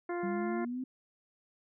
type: harmonic tone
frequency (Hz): 349.2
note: F4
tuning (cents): 0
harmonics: 1 / 2 / 3 / 4 / 5 / 6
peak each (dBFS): -34 / -40 / -44 / -46 / -48 / -50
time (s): 0.09-0.65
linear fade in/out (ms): 5
type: exponential sweep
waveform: sine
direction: up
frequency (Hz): 191 to 261.6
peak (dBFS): -34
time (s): 0.23-0.84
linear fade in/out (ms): 5
effects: none